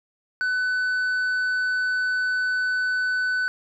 sine tone with tanh clipping, 1500 Hz, F#6, 23 cents sharp, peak -22 dBFS, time 0.41-3.48 s, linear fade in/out 0 ms, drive 4 dB, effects none

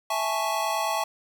square chord, A major seventh, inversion second, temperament equal, 659.3 / 830.6 / 880 / 1108.7 Hz, E5 / G#5 / A5 / C#6, 0 / 0 / 0 / 0 cents, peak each -31 dBFS, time 0.1-1.04 s, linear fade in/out 5 ms, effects 10-bit

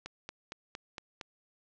click train, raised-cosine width 0.2 ms, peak -23 dBFS, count 6, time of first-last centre 0.06-1.212 s, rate 4.34 Hz, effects low-pass 7000 Hz 12 dB/octave

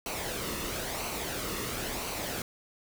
pink noise with flanger, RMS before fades -35 dBFS, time 0.06-2.42 s, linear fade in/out 2 ms, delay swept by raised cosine 0.57 to 1.29 ms, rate 0.99 Hz, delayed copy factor -0.5, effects none

